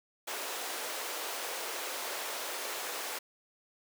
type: high-pass noise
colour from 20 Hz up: pink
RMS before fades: -38 dBFS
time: 0.27-3.19 s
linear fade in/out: 10 ms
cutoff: 420 Hz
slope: 24 dB/octave
effects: none